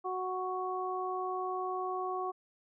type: harmonic tone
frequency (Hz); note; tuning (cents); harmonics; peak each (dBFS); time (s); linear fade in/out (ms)
370; F#4; 0; 1 / 2 / 3; -37 / -37 / -37; 0.04-2.32; 20
effects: none